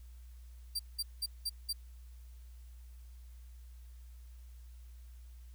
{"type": "tone bursts", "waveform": "sawtooth", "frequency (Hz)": 4699, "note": "D8", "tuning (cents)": 0, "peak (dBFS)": -30, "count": 5, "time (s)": [0.75, 1.73], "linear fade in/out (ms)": 10, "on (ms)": 44, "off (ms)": 190, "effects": ["added 60 Hz sine -49 dBFS peak until 5.54 s", "white hiss -69 dBFS RMS until 5.54 s"]}